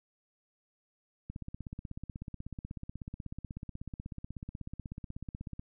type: click train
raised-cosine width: 5 ms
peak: -28 dBFS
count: 71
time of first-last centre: 1.3-5.594 s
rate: 16.3 Hz
effects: none